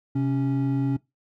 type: tone pair together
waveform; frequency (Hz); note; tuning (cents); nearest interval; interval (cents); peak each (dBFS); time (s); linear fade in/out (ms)
triangle; 130.81 / 277.2; C3 / C#4; 0 / 0; octave + minor second; 1300; -22; 0.15-0.97; 10
effects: noise-tail reverb RT60 0.2 s tail -21 dB re dry